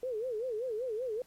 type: tone with vibrato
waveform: sine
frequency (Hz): 469.5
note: A#4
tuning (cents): +12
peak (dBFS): -32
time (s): 0.03-1.22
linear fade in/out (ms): 2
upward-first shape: sine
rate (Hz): 5.2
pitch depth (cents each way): 190
effects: pink hiss -64 dBFS RMS until 1.26 s + MP3 64 kbps